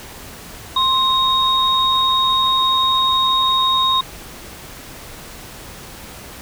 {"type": "tone pair together", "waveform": "sine", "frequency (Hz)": [1051, 3745], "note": ["C6", "A#7"], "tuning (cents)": [7, 7], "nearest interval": "octave + minor seventh", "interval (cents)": 2200, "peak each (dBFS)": -16, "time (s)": [0.76, 4.01], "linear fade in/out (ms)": 5, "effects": ["pink hiss -36 dBFS RMS until 6.41 s"]}